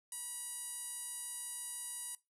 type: tone with band-pass filter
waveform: sawtooth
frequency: 966 Hz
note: B5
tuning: 39 cents flat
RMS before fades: -44 dBFS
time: 0.12-2.15 s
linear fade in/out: 2 ms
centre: 9700 Hz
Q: 5.7
effects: noise-tail reverb RT60 0.2 s tail -18 dB re dry